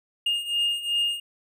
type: beating tone pair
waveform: triangle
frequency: 2832 / 2834.7 Hz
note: F7 / F7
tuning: +23 / +25 cents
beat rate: 2.7 Hz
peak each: -27 / -23 dBFS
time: 0.26-1.2 s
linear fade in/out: 5 ms
effects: none